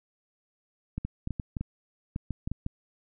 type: clicks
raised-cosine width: 5 ms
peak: -19 dBFS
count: 12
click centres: 0.98 / 1.05 / 1.274 / 1.307 / 1.398 / 1.568 / 1.61 / 2.161 / 2.307 / 2.475 / 2.516 / 2.664 s
effects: none